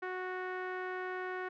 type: tone with low-pass filter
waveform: sawtooth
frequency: 368.4 Hz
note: F#4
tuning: 7 cents flat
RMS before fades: -39 dBFS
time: 0.02-1.49 s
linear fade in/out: 10 ms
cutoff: 1700 Hz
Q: 3
effects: none